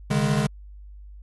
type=chord; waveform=square; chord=C# suspended second; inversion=none; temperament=equal with one note detuned; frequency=138.59 / 152.45 / 207.7 Hz; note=C#3 / D#3 / G#3; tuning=0 / -35 / 0 cents; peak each=-25 dBFS; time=0.1-0.47 s; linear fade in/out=10 ms; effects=added 50 Hz sine -40 dBFS peak until 1.22 s + AAC 32 kbps